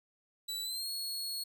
sawtooth tone with pitch glide, 3951 to 4334 Hz, B7 to C#8, 0 to -40 cents, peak -33 dBFS, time 0.48-1.44 s, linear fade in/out 10 ms, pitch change +160 cents, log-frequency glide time 0.63-0.9 s, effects none

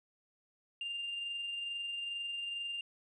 sine tone with amplitude modulation, 2797 Hz, F7, 2 cents sharp, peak -34 dBFS, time 0.81-2.81 s, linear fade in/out 2 ms, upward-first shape sine, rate 22.3 Hz, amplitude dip 35%, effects tanh soft clip ceiling -33 dBFS

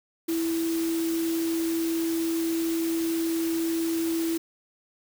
sine tone in noise, 329.6 Hz, E4, in tune, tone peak -24 dBFS, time 0.28-4.38 s, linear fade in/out 10 ms, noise white, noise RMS -37 dBFS, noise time 0.28-4.38 s, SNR +10 dB, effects none

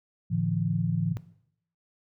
sine chord, A suspended fourth, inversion none, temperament equal with one note detuned, 110 / 146.83 / 168.76 Hz, A2 / D3 / E3, 0 / 0 / +41 cents, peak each -29 / -30 / -27 dBFS, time 0.3-1.14 s, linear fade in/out 20 ms
sine tone with exponential growth, 114.3 Hz, A#2, 34 cents flat, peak -26 dBFS, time 1.08-1.17 s, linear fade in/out 0 ms, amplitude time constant 19 ms
effects noise-tail reverb RT60 0.7 s tail -17 dB re dry

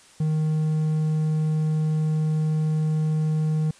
triangle tone, 155.56 Hz, D#3, in tune, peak -18 dBFS, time 0.2-3.71 s, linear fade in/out 5 ms, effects white hiss -52 dBFS RMS until 3.79 s + resampled to 22050 Hz

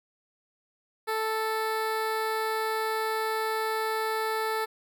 15% pulse tone with notch filter, 440 Hz, A4, in tune, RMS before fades -29 dBFS, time 1.07-4.66 s, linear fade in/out 20 ms, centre 6700 Hz, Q 1.1, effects none

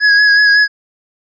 square tone with vibrato, 1669 Hz, G#6, 8 cents sharp, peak -7 dBFS, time 0-0.68 s, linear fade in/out 50 ms, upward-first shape sine, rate 5.4 Hz, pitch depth 25 cents each way, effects resampled to 16000 Hz

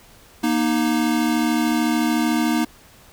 square tone pair together, 236.4 / 310 Hz, A#3 / D#4, +24 / -6 cents, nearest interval perfect fourth, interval 470 cents, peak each -21 dBFS, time 0.43-2.65 s, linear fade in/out 10 ms, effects pink hiss -49 dBFS RMS until 3.12 s

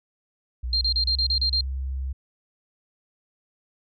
sine tone with pitch glide, 61.1 to 66.25 Hz, B1 to C2, -18 to +22 cents, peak -26 dBFS, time 0.63-2.13 s, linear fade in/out 10 ms, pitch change +140 cents, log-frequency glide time 1.01-1.16 s
sine tone bursts, 4186 Hz, C8, in tune, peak -20 dBFS, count 8, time 0.73-1.609 s, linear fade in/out 2 ms, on 81 ms, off 33 ms
effects none

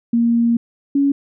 sine tone pair in turn, 233.8 / 280 Hz, A#3 / C#4, +5 / +18 cents, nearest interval minor third, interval 313 cents, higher second, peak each -12 dBFS, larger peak neither, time 0.13-0.57 / 0.95-1.12 s, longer first, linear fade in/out 5 ms, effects none

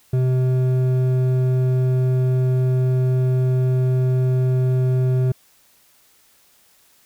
sine tone with hard clipping, 128.3 Hz, C3, 34 cents flat, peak -17 dBFS, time 0.13-5.32 s, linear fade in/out 5 ms, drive 8 dB, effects white hiss -56 dBFS RMS until 7.05 s

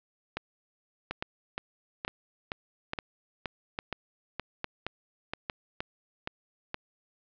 two click trains, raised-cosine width 0.3 ms, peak -16 / -15 dBFS, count 13 / 7, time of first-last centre 1.11-6.744 / 0.37-5.498 s, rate 2.13 / 1.17 Hz, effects low-pass 4000 Hz 12 dB/octave

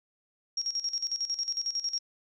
sine tone with tremolo, 5588 Hz, F8, in tune, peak -27 dBFS, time 0.57-1.99 s, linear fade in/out 5 ms, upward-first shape square, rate 11 Hz, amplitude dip 75%, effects none

